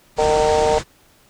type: low-pass noise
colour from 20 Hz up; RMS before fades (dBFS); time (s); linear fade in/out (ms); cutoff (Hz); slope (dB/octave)
pink; -26; 0.16-0.84; 50; 8300; 48
type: harmonic tone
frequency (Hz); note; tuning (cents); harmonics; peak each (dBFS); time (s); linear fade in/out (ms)
153.1; D#3; -28; 3 / 4 / 5 / 6; -17 / -19 / -21 / -23; 0.18-0.79; 10
effects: pink hiss -54 dBFS RMS until 1.29 s